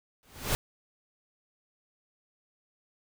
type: noise with exponential growth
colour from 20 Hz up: pink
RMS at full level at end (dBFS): -25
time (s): 0.23-0.55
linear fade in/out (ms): 0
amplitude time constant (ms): 68
effects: none